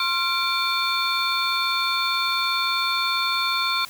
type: tone cluster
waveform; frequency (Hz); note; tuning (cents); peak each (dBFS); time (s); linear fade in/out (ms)
sine; 1059 / 1377 / 2348 / 3567 / 4355; C6 / F6 / D7 / A7 / C#8; +21 / -25 / -1 / +23 / -31; -27; 0-3.85; 2
effects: white hiss -42 dBFS RMS until 3.89 s